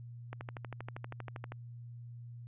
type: click train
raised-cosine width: 0.5 ms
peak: -27 dBFS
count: 16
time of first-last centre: 0.33-1.52 s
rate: 12.6 Hz
effects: added 119 Hz sine -45 dBFS peak until 2.47 s + resampled to 8000 Hz